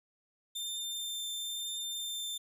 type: tone with vibrato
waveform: sawtooth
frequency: 3587 Hz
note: A7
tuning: 33 cents sharp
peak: -33 dBFS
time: 0.55-2.38 s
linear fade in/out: 10 ms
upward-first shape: triangle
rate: 1 Hz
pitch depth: 9 cents each way
effects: none